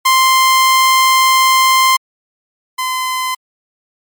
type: tone pair in turn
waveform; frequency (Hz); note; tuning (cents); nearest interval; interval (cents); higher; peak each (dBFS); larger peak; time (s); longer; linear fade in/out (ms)
sawtooth; 1046.5 / 1027.3; C6 / C6; 0 / -32; unison; 32; first; -4 / -12; first; 0.05-1.97 / 2.78-3.35; first; 10
effects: MP3 96 kbps